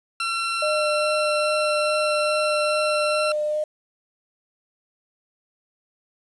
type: tone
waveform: 20% pulse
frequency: 1356 Hz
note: E6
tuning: 49 cents sharp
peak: -18 dBFS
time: 0.2-3.32 s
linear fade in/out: 2 ms
type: tone with vibrato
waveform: sine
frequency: 606 Hz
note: D#5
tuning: 46 cents flat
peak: -21 dBFS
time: 0.62-3.64 s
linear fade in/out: 5 ms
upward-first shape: sine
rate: 2.4 Hz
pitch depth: 13 cents each way
effects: resampled to 22050 Hz + 8-bit